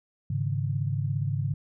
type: chord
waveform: sine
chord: Ab suspended fourth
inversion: none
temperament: just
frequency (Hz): 103.83 / 138.43 / 155.74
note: Ab2 / Db3 / Eb3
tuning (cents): 0 / -2 / +2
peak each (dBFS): -29 / -28 / -34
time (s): 0.3-1.54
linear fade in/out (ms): 5
effects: none